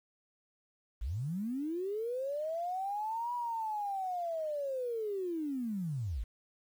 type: linear two-way sweep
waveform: sine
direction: up then down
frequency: 44.61 to 978 to 44.61 Hz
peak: -33 dBFS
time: 1.01-6.24 s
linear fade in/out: 10 ms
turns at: 3.34 s
effects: 10-bit